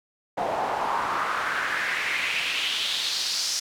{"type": "noise with band-pass filter sweep", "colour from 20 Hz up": "pink", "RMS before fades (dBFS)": -27, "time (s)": [0.37, 3.6], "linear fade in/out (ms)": 10, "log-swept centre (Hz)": [690, 5600], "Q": 3.2, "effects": []}